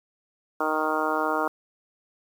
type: harmonic tone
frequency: 155.56 Hz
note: D#3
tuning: in tune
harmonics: 2 / 3 / 4 / 5 / 6 / 7 / 8 / 9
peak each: -31 / -31 / -31 / -31 / -31 / -31 / -31 / -31 dBFS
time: 0.6-1.48 s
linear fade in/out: 5 ms
effects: 8-bit